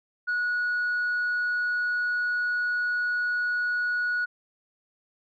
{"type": "tone", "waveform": "sine", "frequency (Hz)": 1460, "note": "F#6", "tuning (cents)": -24, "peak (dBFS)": -22, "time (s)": [0.27, 4.26], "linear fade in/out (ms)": 20, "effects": ["tanh soft clip ceiling -22 dBFS"]}